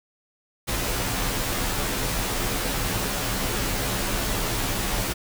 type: noise with comb filter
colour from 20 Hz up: pink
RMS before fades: -26 dBFS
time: 0.67-5.14 s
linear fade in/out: 20 ms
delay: 13 ms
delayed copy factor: -0.95
effects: none